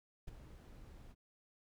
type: noise with ADSR envelope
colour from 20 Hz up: brown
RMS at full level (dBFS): -44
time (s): 0.27-1.15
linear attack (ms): 13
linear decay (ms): 13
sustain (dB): -11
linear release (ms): 40
effects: none